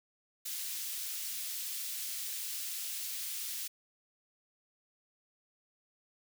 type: high-pass noise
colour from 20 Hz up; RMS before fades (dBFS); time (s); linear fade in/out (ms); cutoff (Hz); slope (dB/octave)
white; -39; 0.45-3.68; 10; 2800; 12
effects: none